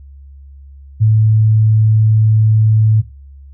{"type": "tone", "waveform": "sine", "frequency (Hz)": 109.1, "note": "A2", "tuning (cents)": -14, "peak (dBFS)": -7, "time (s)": [1, 3.02], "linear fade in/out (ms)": 20, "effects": ["noise-tail reverb RT60 0.3 s tail -20 dB re dry", "added 69 Hz sine -34 dBFS peak until 3.53 s"]}